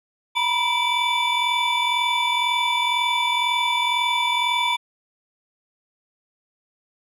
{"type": "tone cluster", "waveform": "triangle", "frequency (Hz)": [948, 990, 2317, 3498], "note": ["A#5", "B5", "D7", "A7"], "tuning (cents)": [29, 4, -24, -11], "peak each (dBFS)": -23, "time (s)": [0.35, 4.77], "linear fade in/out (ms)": 20, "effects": []}